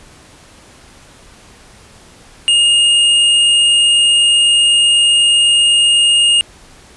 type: tone with tanh clipping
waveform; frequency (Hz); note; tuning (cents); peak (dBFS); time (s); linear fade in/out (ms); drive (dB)
sine; 2842; F7; +30; -9; 2.48-6.41; 0; 18
effects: pink hiss -42 dBFS RMS until 6.96 s + resampled to 24000 Hz